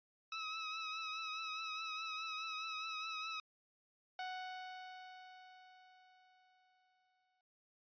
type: tone with vibrato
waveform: 15% pulse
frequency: 1289 Hz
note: E6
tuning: 39 cents flat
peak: -34 dBFS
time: 0.32-3.4 s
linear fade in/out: 2 ms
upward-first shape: triangle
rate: 4.8 Hz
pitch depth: 45 cents each way
type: tone with exponential decay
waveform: sawtooth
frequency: 741 Hz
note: F#5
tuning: 2 cents sharp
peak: -37 dBFS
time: 4.19-7.41 s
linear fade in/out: 2 ms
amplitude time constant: 700 ms
effects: resampled to 11025 Hz